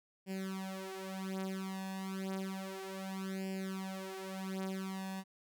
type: tone with flanger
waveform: sawtooth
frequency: 191 Hz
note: G3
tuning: 45 cents flat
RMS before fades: -41 dBFS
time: 0.26-5.24 s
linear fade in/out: 50 ms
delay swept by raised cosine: 0.39 to 6.39 ms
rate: 0.31 Hz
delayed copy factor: +0.95
effects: none